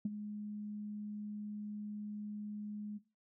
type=tone with ADSR envelope; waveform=sine; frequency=209 Hz; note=G#3; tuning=11 cents sharp; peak=-29 dBFS; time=0.05-2.99 s; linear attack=5 ms; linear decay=23 ms; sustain=-11 dB; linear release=25 ms; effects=noise-tail reverb RT60 0.3 s tail -18 dB re dry + tanh soft clip ceiling -25 dBFS